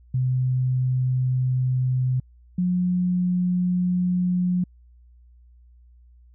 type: tone pair in turn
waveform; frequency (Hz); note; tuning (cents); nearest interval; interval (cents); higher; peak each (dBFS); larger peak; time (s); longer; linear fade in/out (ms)
sine; 128 / 179.91; C3 / F#3; -38 / -48; tritone; 590; second; -19; neither; 0.14-2.2 / 2.58-4.64; neither; 5
effects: added 60 Hz sine -49 dBFS peak until 6.34 s